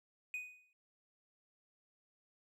triangle tone with exponential decay, 2489 Hz, D#7, in tune, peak -35 dBFS, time 0.34-0.73 s, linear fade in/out 1 ms, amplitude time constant 84 ms, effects none

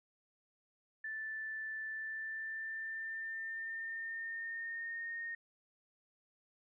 sine tone with pitch glide, 1760 to 1846.4 Hz, A6 to A#6, 0 to -17 cents, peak -39 dBFS, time 1.04-5.35 s, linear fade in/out 5 ms, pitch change +83 cents, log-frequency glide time 1.89-5.15 s, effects none

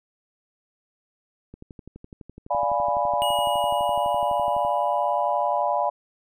click train, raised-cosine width 3 ms, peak -28 dBFS, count 38, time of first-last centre 1.54-4.649 s, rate 11.9 Hz
sine chord, D diminished seventh, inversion none, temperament equal, 587.3 / 698.5 / 830.6 / 987.8 Hz, D5 / F5 / Ab5 / Cb6, 0 / 0 / 0 / 0 cents, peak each -26 dBFS, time 2.5-5.9 s, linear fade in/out 10 ms
square tone with exponential decay, 2900 Hz, F#7, 35 cents flat, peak -26 dBFS, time 3.22-5.62 s, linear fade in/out 0 ms, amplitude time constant 520 ms
effects none

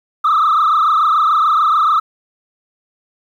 sine tone with frequency modulation, 1244.5 Hz, D#6, in tune, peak -8 dBFS, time 0.24-2 s, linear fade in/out 10 ms, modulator 26.9 Hz, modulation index 2.8, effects tanh soft clip ceiling -8 dBFS + 8-bit

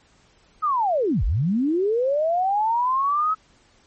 sine linear two-way sweep, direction down then up, 1293 to 36 to 1293 Hz, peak -18 dBFS, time 0.62-3.35 s, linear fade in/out 20 ms, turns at 1.24 s, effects pink hiss -58 dBFS RMS until 3.86 s + MP3 32 kbps

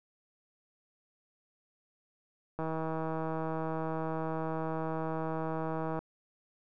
click train, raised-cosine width 1 ms, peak -22 dBFS, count 545, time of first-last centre 2.59-5.99 s, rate 160 Hz, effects none

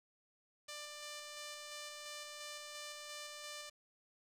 5% pulse tone with tremolo, 593 Hz, D5, 17 cents sharp, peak -34 dBFS, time 0.68-3.7 s, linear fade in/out 10 ms, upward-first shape square, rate 2.9 Hz, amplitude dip 25%, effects resampled to 32000 Hz + 11-bit

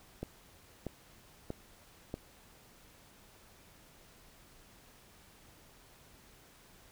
click train, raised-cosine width 2 ms, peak -24 dBFS, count 4, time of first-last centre 0.23-2.141 s, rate 1.57 Hz, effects pink hiss -60 dBFS RMS until 6.91 s

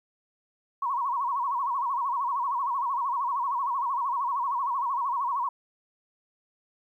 sine tone with vibrato, 1030 Hz, C6, 28 cents flat, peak -25 dBFS, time 0.82-5.49 s, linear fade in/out 5 ms, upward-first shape sine, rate 13 Hz, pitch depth 160 cents each way, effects 11-bit

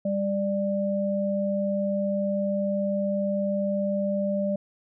sine tone pair together, 199.05 / 592 Hz, G3 / D5, +27 / +14 cents, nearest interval octave + perfect fifth, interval 1887 cents, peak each -26 / -26 dBFS, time 0.05-4.56 s, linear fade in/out 5 ms, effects none

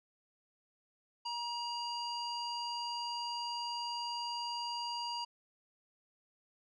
square tone with low-pass filter, 950 Hz, A#5, 33 cents sharp, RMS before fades -39 dBFS, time 1.25-5.25 s, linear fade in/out 10 ms, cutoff 4800 Hz, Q 3.8, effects none

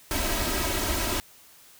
pink noise with comb filter, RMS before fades -27 dBFS, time 0.11-1.2 s, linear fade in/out 0 ms, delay 3.1 ms, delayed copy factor +0.7, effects white hiss -53 dBFS RMS until 1.79 s

